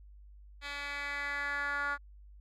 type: tone with band-pass filter sweep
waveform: 10% pulse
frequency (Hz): 285.6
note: D4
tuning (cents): -48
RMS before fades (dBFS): -36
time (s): 0.61-1.98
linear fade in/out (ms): 50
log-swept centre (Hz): 2800 to 1400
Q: 3.5
effects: added 50 Hz sine -51 dBFS peak until 2.4 s

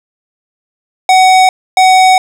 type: tone bursts at uneven times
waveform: square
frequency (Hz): 749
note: F#5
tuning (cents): +21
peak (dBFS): -4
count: 2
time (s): 1.09-1.49 / 1.77-2.18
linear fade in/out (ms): 2
effects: low-pass 8000 Hz 12 dB/octave + 7-bit

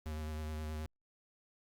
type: tone with vibrato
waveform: square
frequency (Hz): 77.3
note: D#2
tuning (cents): -11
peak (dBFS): -39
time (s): 0.06-0.86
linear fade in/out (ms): 0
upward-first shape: sine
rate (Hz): 9.5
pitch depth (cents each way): 22
effects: Opus 48 kbps

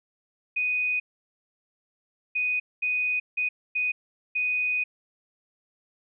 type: tone bursts at uneven times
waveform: sine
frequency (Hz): 2489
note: D#7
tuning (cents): 0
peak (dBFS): -23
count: 6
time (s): 0.56-1 / 2.35-2.6 / 2.82-3.2 / 3.37-3.49 / 3.75-3.92 / 4.35-4.84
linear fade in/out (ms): 10
effects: none

